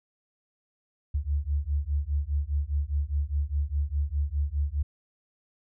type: beating tone pair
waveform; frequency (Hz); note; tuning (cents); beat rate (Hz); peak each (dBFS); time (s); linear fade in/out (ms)
sine; 70 / 74.9; C#2 / D2; +18 / +35; 4.9; -28; 1.14-4.83; 10
effects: none